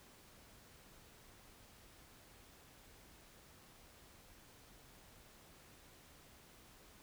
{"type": "silence", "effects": ["pink hiss -62 dBFS RMS until 7.02 s"]}